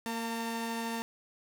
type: tone pair together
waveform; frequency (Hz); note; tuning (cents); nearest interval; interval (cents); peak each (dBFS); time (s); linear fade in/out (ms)
sawtooth; 230 / 907; A#3 / A#5; -23 / -48; 2 octaves; 2375; -31 / -34; 0.06-1.02; 0
effects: none